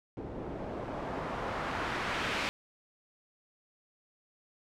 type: noise with low-pass filter sweep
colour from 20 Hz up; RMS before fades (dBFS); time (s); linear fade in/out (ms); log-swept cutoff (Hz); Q
white; -36; 0.17-2.49; 0; 390 to 2600; 0.94
effects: none